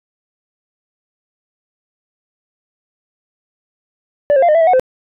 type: tone with pitch steps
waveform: sine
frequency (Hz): 581 / 535 / 692 / 609 / 664 / 648 / 733 / 515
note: D5 / C5 / F5 / D#5 / E5 / E5 / F#5 / C5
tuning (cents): -19 / +38 / -16 / -37 / +12 / -30 / -16 / -28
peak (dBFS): -5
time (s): 4.3-4.796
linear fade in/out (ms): 0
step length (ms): 62
effects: tanh soft clip ceiling -7 dBFS